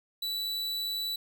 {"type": "tone", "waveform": "45% pulse", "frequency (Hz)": 3951, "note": "B7", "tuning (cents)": 0, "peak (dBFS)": -31, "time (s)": [0.22, 1.16], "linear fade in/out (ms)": 5, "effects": []}